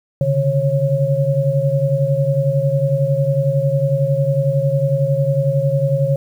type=tone cluster; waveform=sine; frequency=135.9 / 146.9 / 547 Hz; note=C#3 / D3 / C#5; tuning=-34 / +1 / -23 cents; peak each=-18 dBFS; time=0.21-6.16 s; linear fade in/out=2 ms; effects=8-bit